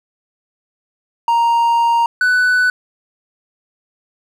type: tone pair in turn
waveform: triangle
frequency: 933 / 1492.6 Hz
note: A#5 / F#6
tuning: +1 / +15 cents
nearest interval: minor sixth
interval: 814 cents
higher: second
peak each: -9 dBFS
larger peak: neither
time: 1.28-2.06 / 2.21-2.7 s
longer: first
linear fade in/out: 2 ms
effects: none